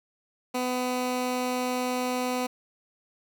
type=tone; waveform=15% pulse; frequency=251 Hz; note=B3; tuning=28 cents sharp; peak=-20 dBFS; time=0.54-2.47 s; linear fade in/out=10 ms; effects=none